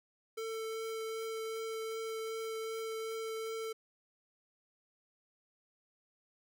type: tone with vibrato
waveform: square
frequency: 445.8 Hz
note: A4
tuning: 23 cents sharp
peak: -38 dBFS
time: 0.37-3.73 s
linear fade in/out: 10 ms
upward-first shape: triangle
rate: 2.6 Hz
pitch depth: 10 cents each way
effects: none